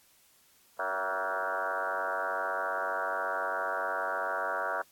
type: tone with frequency modulation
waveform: sine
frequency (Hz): 1046.5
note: C6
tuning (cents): 0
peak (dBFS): -29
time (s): 0.79-4.82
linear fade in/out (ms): 5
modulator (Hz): 94.7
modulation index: 5.4
effects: white hiss -63 dBFS RMS until 4.91 s + AAC 64 kbps